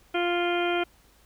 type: harmonic tone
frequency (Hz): 349.2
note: F4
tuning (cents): 0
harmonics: 1 / 2 / 3 / 4 / 5 / 6 / 7 / 8 / 9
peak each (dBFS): -26 / -29 / -40 / -32 / -43 / -38 / -34 / -45 / -36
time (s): 0.14-0.84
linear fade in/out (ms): 10
effects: added 52 Hz sine -60 dBFS peak until 1.25 s + pink hiss -60 dBFS RMS until 1.25 s